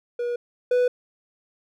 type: tone pair in turn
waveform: triangle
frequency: 481.3 / 494.8 Hz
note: B4 / B4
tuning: -45 / +3 cents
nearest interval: unison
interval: 48 cents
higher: second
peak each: -22 / -15 dBFS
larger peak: second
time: 0.19-0.36 / 0.71-0.88 s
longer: neither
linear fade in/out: 5 ms
effects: none